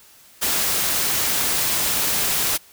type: noise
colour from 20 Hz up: white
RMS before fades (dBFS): -21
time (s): 0.41-2.58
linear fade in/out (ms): 20
effects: white hiss -50 dBFS RMS until 2.72 s